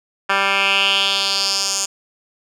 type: tone with band-pass filter sweep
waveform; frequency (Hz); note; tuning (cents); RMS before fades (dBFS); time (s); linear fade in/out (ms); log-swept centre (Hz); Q
10% pulse; 196.4; G3; +4; -18; 0.29-1.86; 10; 1800 to 6800; 3.3
effects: none